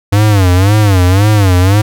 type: tone with vibrato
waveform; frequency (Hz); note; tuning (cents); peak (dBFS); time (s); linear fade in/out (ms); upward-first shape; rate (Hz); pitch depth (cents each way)
square; 98; G2; 0; -6; 0.12-1.82; 10; sine; 1.9; 160
effects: none